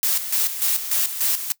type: noise with tremolo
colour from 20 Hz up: blue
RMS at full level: -20 dBFS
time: 0.03-1.52 s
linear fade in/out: 0 ms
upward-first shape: square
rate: 3.4 Hz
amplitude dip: 65%
effects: noise-tail reverb RT60 0.1 s tail -21 dB re dry